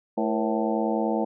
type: harmonic tone with a mistuned harmonic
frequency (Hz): 110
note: A2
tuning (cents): 0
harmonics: 2 / 3 / 4 / 5 / 6 / 7 / 8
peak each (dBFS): -27 / -29 / -30 / -31 / -32 / -32 / -33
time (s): 0.17-1.25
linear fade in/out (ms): 10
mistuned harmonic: 4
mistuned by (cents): +130
effects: none